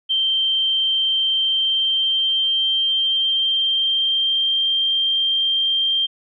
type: tone with pitch glide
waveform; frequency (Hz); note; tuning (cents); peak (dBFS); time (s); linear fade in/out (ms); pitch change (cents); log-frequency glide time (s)
sine; 3136 to 3172; G7 to G7; 0 to +20; -16; 0.09-6.07; 20; +20; 1.39-4.7
effects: none